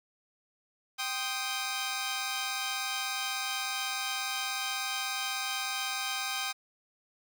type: chord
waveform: 10% pulse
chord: C minor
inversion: second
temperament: equal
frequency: 784 / 1046.5 / 1244.5 Hz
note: G5 / C6 / Eb6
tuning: 0 / 0 / 0 cents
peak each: -27 / -32 / -27 dBFS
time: 0.98-6.53 s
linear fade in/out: 20 ms
effects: none